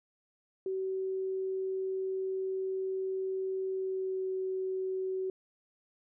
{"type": "tone with pitch glide", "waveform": "sine", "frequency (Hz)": [380, 376.9], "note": ["F#4", "F#4"], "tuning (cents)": [46, 32], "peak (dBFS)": -31, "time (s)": [0.66, 5.3], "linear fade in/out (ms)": 2, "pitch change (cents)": -14, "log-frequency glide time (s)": [3.68, 4.28], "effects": []}